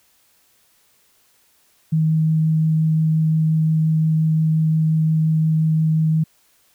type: tone with vibrato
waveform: sine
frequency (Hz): 158.2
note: D#3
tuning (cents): +29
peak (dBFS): -14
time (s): 1.92-6.24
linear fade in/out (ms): 10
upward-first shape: triangle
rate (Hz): 5.7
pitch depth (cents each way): 8
effects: white hiss -59 dBFS RMS until 6.74 s